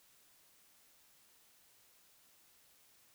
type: silence
effects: white hiss -67 dBFS RMS until 3.14 s